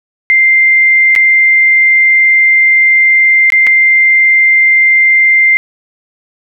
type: tone with dropouts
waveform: sine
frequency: 2093 Hz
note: C7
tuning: in tune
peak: -4 dBFS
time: 0.3-5.57 s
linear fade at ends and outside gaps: 0 ms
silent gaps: 1.152-1.161 / 3.502-3.522 / 3.667-3.671 s
effects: none